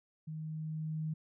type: tone with level ramp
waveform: sine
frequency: 156.6 Hz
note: D#3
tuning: 11 cents sharp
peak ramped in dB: -39 to -33 dBFS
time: 0.27-1.14 s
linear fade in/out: 10 ms
effects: none